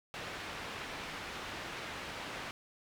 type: low-pass noise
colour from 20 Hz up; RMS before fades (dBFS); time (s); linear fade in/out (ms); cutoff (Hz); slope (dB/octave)
white; -43; 0.14-2.51; 0; 2500; 12
effects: none